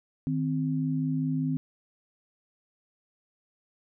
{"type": "tone pair together", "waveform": "sine", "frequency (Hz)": [155.56, 260.7], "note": ["D#3", "C4"], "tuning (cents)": [0, -6], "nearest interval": "major sixth", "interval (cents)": 894, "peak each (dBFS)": -28, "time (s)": [0.27, 1.57], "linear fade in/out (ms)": 0, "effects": []}